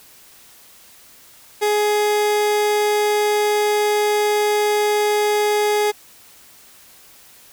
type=tone; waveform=30% pulse; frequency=418.2 Hz; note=G#4; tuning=12 cents sharp; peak=-13 dBFS; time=1.61-5.92 s; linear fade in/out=20 ms; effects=white hiss -47 dBFS RMS until 7.52 s